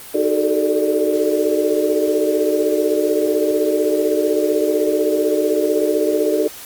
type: tone cluster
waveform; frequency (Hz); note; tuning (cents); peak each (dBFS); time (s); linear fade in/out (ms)
sine; 310.2 / 377.8 / 428.9 / 444.7 / 592; D#4 / F#4 / A4 / A4 / D5; -5 / +36 / -44 / +18 / +14; -21; 0.14-6.48; 10
effects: white hiss -36 dBFS RMS until 6.65 s + Opus 32 kbps